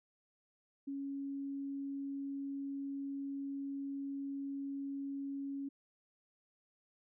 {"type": "tone", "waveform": "sine", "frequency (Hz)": 277.2, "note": "C#4", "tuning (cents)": 0, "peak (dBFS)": -38, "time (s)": [0.87, 5.69], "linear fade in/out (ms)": 10, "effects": []}